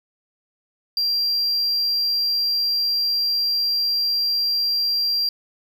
sine tone, 4744 Hz, D8, 17 cents sharp, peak -16 dBFS, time 0.97-5.29 s, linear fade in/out 2 ms, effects tanh soft clip ceiling -17 dBFS + 8-bit

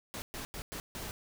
pink noise bursts at uneven times, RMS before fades -41 dBFS, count 5, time 0.14-0.22 / 0.34-0.45 / 0.54-0.62 / 0.72-0.8 / 0.95-1.11 s, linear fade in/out 0 ms, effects none

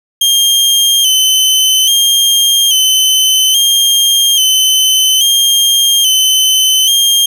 sawtooth tone with vibrato, 3129 Hz, G7, 4 cents flat, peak -4 dBFS, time 0.21-7.26 s, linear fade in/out 5 ms, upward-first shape square, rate 0.6 Hz, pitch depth 45 cents each way, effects none

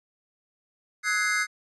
square chord, Ab dominant seventh, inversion second, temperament equal with one note detuned, 1273.6 / 1480 / 1661.2 / 2093 Hz, Eb6 / Gb6 / Ab6 / C7, +40 / 0 / 0 / 0 cents, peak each -33 / -30 / -30 / -27 dBFS, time 1.03-1.47 s, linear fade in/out 50 ms, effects resampled to 22050 Hz

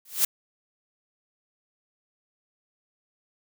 blue noise with exponential growth, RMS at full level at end -17 dBFS, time 0.05-0.25 s, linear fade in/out 5 ms, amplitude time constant 43 ms, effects none

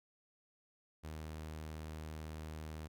sawtooth tone, 78 Hz, D#2, 5 cents sharp, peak -40 dBFS, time 1.03-2.88 s, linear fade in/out 20 ms, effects none

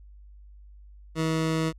20% pulse tone, 160.3 Hz, E3, 48 cents flat, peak -19 dBFS, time 1.15-1.73 s, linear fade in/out 50 ms, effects added 50 Hz sine -46 dBFS peak until 1.78 s + low-pass 9000 Hz 12 dB/octave

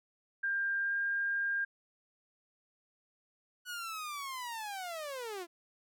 sine tone with pitch glide, 1596 to 1606.2 Hz, G6 to G6, +31 to +42 cents, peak -30 dBFS, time 0.43-1.65 s, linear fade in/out 10 ms, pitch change +11 cents, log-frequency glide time 0.81-0.93 s
sawtooth linear sweep, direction down, 1480 to 329.6 Hz, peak -35 dBFS, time 3.65-5.47 s, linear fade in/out 50 ms
effects none

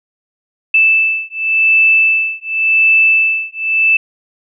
sine beating tone pair, 2637 / 2637.9 Hz, E7 / E7, 0 / +1 cents, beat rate 0.9 Hz, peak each -12 dBFS, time 0.74-3.97 s, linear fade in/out 5 ms, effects none

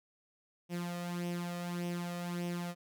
sawtooth tone with flanger, 174.61 Hz, F3, in tune, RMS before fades -38 dBFS, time 0.69-2.75 s, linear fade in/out 50 ms, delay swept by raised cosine 0.34 to 1.64 ms, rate 1.7 Hz, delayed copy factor +0.6, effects none

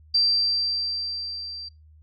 sine tone with level ramp, 4699 Hz, D8, in tune, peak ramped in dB -16 to -34 dBFS, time 0.14-1.69 s, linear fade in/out 10 ms, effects noise-tail reverb RT60 0.2 s tail -23 dB re dry + added 77 Hz sine -49 dBFS peak until 2.02 s

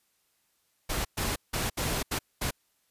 pink noise bursts at uneven times, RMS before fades -30 dBFS, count 6, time 0.89-1.05 / 1.17-1.36 / 1.53-1.7 / 1.77-2.03 / 2.11-2.19 / 2.41-2.51 s, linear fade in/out 10 ms, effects white hiss -72 dBFS RMS until 2.9 s + resampled to 32000 Hz

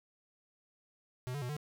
square tone with pitch steps, 126.1 / 144.4 / 123.6 / 148.9 Hz, B2 / D3 / B2 / D3, +36 / -29 / +2 / +24 cents, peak -37 dBFS, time 1.27-1.566 s, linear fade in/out 0 ms, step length 74 ms, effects none

